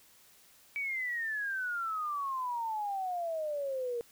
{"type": "exponential sweep", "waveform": "sine", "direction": "down", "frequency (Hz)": [2299, 466.2], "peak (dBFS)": -32, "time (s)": [0.76, 4.01], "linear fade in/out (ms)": 0, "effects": ["white hiss -61 dBFS RMS until 4.11 s"]}